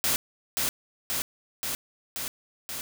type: noise with echo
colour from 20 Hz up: white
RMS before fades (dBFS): -25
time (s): 0.04-0.16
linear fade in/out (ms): 0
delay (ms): 530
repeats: 5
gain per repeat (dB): -2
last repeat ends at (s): 2.81
effects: none